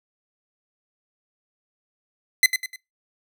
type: tone with echo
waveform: sawtooth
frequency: 2036 Hz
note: C7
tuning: 48 cents flat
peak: -8 dBFS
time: 2.43-2.46 s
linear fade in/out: 2 ms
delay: 100 ms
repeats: 3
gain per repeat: -8 dB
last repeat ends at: 2.76 s
effects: noise-tail reverb RT60 0.2 s tail -22 dB re dry